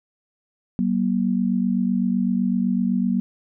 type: tone pair together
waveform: sine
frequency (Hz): 190 / 237.9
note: F#3 / A#3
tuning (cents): +46 / +35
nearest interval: major third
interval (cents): 389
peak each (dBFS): -21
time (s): 0.79-3.2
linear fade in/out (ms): 0
effects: none